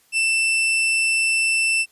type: tone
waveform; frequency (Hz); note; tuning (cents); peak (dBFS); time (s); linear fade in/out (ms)
40% pulse; 2668; E7; +20; -16; 0.12-1.86; 50
effects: white hiss -59 dBFS RMS until 1.91 s + resampled to 32000 Hz